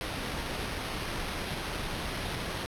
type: noise with sample-and-hold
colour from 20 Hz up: pink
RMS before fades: -35 dBFS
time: 0.01-2.66 s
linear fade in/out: 0 ms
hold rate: 7350 Hz
effects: low-pass 12000 Hz 12 dB/octave